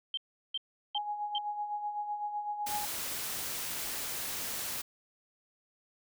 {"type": "tone bursts", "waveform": "sine", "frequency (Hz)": 3136, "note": "G7", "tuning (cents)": 0, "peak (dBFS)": -31, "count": 4, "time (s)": [0.14, 1.382], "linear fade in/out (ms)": 2, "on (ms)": 33, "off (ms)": 370}
{"type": "tone with tremolo", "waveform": "sine", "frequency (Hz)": 832, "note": "G#5", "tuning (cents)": 3, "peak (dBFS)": -31, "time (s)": [0.95, 2.85], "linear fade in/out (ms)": 2, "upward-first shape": "sine", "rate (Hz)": 7.9, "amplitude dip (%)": 55}
{"type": "noise", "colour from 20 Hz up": "white", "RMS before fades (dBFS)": -37, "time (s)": [2.66, 4.82], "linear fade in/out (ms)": 10}
{"effects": []}